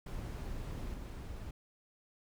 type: noise with level steps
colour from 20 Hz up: brown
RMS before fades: -41 / -44 dBFS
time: 0.06-1.51 s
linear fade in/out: 5 ms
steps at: 0.94 s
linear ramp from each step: 2 ms
effects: none